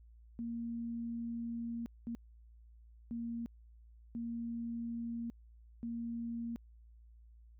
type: tone bursts at uneven times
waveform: sine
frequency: 233.1 Hz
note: A#3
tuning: in tune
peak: -37 dBFS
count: 5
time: 0.39-1.86 / 2.07-2.15 / 3.11-3.46 / 4.15-5.3 / 5.83-6.56 s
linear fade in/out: 0 ms
effects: added 57 Hz sine -56 dBFS peak until 7.59 s